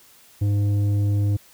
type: tone with tanh clipping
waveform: sine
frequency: 101.9 Hz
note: G#2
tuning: 32 cents flat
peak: -19 dBFS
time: 0.41-1.37 s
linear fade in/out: 10 ms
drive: 8 dB
effects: white hiss -52 dBFS RMS until 1.53 s